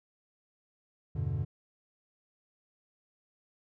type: chord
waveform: triangle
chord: E minor seventh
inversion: none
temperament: equal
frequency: 82.41 / 98 / 123.47 / 146.83 Hz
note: E2 / G2 / B2 / D3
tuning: 0 / 0 / 0 / 0 cents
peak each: -35 / -33 / -33 / -33 dBFS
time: 1.15-1.45 s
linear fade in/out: 10 ms
effects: none